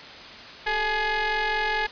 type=ring-modulated tone; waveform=sawtooth; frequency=415.9 Hz; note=G#4; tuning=2 cents sharp; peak=-16 dBFS; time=0.66-1.87 s; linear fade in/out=10 ms; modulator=1270 Hz; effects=white hiss -41 dBFS RMS until 1.91 s + resampled to 11025 Hz